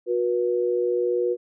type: tone pair together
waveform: sine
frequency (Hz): 363.1 / 483.7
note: F#4 / B4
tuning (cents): -33 / -36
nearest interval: perfect fourth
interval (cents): 497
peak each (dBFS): -23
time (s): 0.06-1.37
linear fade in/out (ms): 50
effects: none